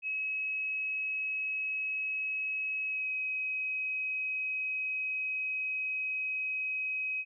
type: tone with pitch glide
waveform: sine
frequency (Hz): 2562 to 2536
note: E7 to D#7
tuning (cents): -50 to +32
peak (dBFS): -31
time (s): 0.02-7.25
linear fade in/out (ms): 50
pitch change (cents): -18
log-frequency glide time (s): 2.87-3.09
effects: none